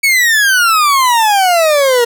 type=exponential sweep; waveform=40% pulse; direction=down; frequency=2257 to 466.2 Hz; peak=-7 dBFS; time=0.03-2.05 s; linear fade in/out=10 ms; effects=none